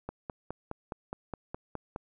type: click train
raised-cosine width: 1 ms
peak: -22 dBFS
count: 10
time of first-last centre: 0.09-1.961 s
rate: 4.81 Hz
effects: none